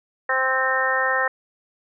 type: harmonic tone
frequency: 261.6 Hz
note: C4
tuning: in tune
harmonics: 2 / 3 / 4 / 5 / 6 / 7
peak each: -26 / -28 / -27 / -27 / -27 / -22 dBFS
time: 0.29-1.28 s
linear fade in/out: 5 ms
effects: none